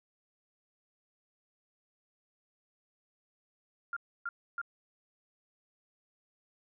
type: tone bursts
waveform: sine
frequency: 1396.9 Hz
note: F6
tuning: in tune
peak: -33 dBFS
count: 3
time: 3.93-4.615 s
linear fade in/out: 2 ms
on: 35 ms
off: 290 ms
effects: none